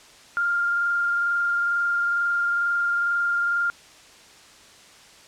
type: tone with frequency modulation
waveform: sine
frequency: 1400 Hz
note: F6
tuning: 4 cents sharp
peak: -20 dBFS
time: 0.37-3.7 s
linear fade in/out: 0 ms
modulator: 22.2 Hz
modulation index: 0.45
effects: white hiss -49 dBFS RMS until 5.27 s + low-pass 7000 Hz 12 dB/octave